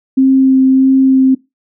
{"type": "tone with vibrato", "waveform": "sine", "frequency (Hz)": 264.4, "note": "C4", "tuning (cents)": 18, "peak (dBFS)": -5, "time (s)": [0.17, 1.35], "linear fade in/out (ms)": 10, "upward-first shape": "sine", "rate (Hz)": 1.6, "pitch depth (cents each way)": 10, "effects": ["noise-tail reverb RT60 0.2 s tail -20 dB re dry"]}